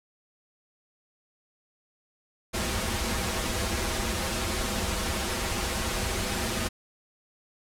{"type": "noise with comb filter", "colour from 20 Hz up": "pink", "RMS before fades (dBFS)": -29, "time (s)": [2.53, 6.69], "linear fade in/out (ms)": 20, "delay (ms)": 6.9, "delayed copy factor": -0.8, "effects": ["low-pass 11000 Hz 12 dB/octave"]}